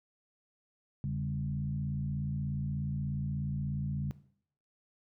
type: tone with frequency modulation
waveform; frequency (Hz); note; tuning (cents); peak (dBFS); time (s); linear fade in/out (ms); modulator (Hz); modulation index
sine; 140.8; C#3; +27; -31; 1.04-4.11; 0; 56.7; 0.88
effects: noise-tail reverb RT60 0.6 s tail -17 dB re dry